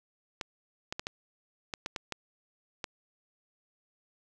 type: clicks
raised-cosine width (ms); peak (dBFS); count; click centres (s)
0.2; -17; 9; 0.412 / 0.925 / 0.995 / 1.069 / 1.738 / 1.861 / 1.962 / 2.123 / 2.842
effects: none